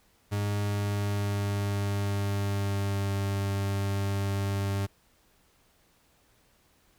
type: tone with pitch glide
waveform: 40% pulse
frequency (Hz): 102.3 to 99.16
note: G#2 to G2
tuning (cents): -26 to +20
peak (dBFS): -26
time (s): 0.31-4.87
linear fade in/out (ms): 20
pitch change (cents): -54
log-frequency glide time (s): 0.57-3.14
effects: pink hiss -65 dBFS RMS until 6.98 s